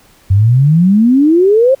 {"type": "exponential sweep", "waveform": "sine", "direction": "up", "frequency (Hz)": [92.7, 550], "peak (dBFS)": -5, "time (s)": [0.3, 1.75], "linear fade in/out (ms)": 10, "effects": ["pink hiss -47 dBFS RMS until 1.8 s"]}